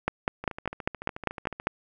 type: two click trains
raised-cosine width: 0.5 ms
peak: -21 / -9 dBFS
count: 17 / 9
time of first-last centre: 0.44-1.599 / 0.08-1.67 s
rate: 13.8 / 5.03 Hz
effects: none